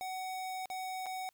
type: tone with dropouts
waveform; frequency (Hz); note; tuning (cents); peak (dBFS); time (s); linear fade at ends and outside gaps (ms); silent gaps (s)
square; 749; F#5; +21; -38; 0.01-1.29; 0; 0.657-0.701 / 1.059-1.065
effects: white hiss -75 dBFS RMS until 1.33 s